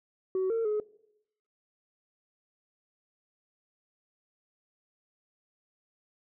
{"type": "tone with pitch steps", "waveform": "sine", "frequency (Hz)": [376.1, 455.6, 423.2], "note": ["F#4", "A#4", "G#4"], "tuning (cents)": [28, -40, 33], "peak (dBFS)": -24, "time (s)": [0.35, 0.8], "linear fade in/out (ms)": 2, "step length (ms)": 150, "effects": ["noise-tail reverb RT60 0.8 s tail -21 dB re dry", "tanh soft clip ceiling -24 dBFS"]}